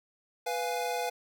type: chord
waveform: square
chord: F diminished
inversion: second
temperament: equal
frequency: 493.9 / 698.5 / 830.6 Hz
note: Cb5 / F5 / Ab5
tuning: 0 / 0 / 0 cents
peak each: -35 / -35 / -36 dBFS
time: 0.46-1.1 s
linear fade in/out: 10 ms
effects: none